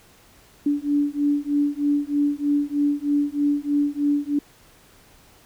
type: beating tone pair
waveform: sine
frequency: 287.9 / 291.1 Hz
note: D4 / D4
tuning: -34 / -15 cents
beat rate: 3.2 Hz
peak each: -22 dBFS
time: 0.66-4.39 s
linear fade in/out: 5 ms
effects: pink hiss -53 dBFS RMS until 5.45 s